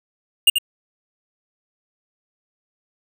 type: tone with echo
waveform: square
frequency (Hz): 2829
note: F7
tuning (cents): +22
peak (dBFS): -9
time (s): 0.47-0.5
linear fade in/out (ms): 5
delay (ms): 85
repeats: 1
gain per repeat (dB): -7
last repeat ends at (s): 0.585
effects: none